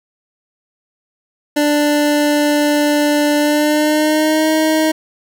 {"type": "tone with pitch glide", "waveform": "25% pulse", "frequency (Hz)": [294.7, 314], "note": ["D4", "D#4"], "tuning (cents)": [6, 16], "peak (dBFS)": -8, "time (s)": [1.56, 4.92], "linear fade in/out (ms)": 10, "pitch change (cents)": 110, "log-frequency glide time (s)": [3.37, 4.49], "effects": []}